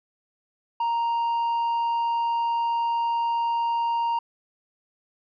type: tone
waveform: triangle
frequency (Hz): 932.3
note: A#5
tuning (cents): 0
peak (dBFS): -20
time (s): 0.8-4.19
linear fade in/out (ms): 5
effects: resampled to 11025 Hz